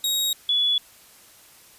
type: tone pair in turn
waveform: sawtooth / sine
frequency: 3780 / 3414 Hz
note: A#7 / G#7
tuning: +23 / +47 cents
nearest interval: major second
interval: 176 cents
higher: first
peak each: -18 dBFS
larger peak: neither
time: 0.04-0.33 / 0.49-0.78 s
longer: neither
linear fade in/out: 2 ms
effects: white hiss -51 dBFS RMS until 1.78 s + resampled to 32000 Hz